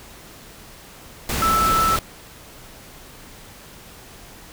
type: tone in noise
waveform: sine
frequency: 1318.5 Hz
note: E6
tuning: in tune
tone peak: -16 dBFS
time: 1.42-1.96 s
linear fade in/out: 2 ms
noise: pink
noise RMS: -24 dBFS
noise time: 1.29-1.99 s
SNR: +5 dB
effects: pink hiss -43 dBFS RMS until 4.52 s